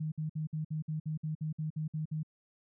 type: tone bursts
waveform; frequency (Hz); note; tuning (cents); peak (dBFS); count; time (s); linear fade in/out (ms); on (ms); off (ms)
sine; 155.3; D#3; -3; -32; 13; 0-2.232; 10; 120; 56
effects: none